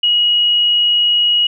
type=tone; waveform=sine; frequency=2900 Hz; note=F#7; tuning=35 cents flat; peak=-10 dBFS; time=0.03-1.47 s; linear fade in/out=5 ms; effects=none